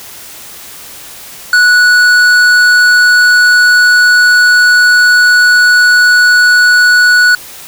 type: tone with hard clipping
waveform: triangle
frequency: 1472 Hz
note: F#6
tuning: 9 cents flat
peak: -5 dBFS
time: 1.53-7.35 s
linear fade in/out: 2 ms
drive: 13 dB
effects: white hiss -30 dBFS RMS until 7.67 s